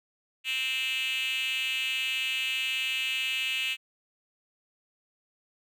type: tone with high-pass filter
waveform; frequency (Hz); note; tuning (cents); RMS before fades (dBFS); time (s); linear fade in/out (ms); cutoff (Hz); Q
5% pulse; 261.6; C4; 0; -30; 0.44-3.77; 50; 2700; 7.5
effects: none